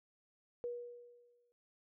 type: tone with exponential decay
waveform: sine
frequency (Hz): 481.7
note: B4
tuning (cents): -43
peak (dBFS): -36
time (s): 0.64-1.52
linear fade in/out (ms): 0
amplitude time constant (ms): 190
effects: none